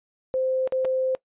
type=tone with dropouts; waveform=sine; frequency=520 Hz; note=C5; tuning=11 cents flat; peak=-21 dBFS; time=0.34-1.15 s; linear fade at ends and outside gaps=0 ms; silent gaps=0.675-0.723 / 0.848-0.852 s; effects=noise-tail reverb RT60 0.1 s tail -21 dB re dry + resampled to 8000 Hz